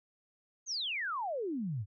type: exponential sweep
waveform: sine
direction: down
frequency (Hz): 6645 to 92.5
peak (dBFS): -33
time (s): 0.66-1.86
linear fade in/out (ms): 50
effects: none